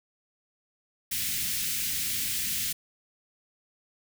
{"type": "band-stop noise", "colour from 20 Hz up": "white", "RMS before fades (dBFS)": -30, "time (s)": [1.11, 2.73], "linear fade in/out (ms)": 10, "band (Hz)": [250, 1900], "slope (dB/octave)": 24, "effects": []}